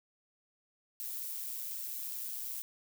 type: noise with amplitude modulation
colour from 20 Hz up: violet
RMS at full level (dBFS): -38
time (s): 1-2.62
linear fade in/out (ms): 0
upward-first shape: sine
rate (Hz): 124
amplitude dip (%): 45
effects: none